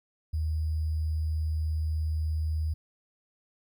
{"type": "tone with sample-and-hold", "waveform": "sine", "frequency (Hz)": 78.3, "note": "D#2", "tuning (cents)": 11, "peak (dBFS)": -26, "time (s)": [0.33, 2.74], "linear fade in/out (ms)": 10, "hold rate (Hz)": 4900, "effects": []}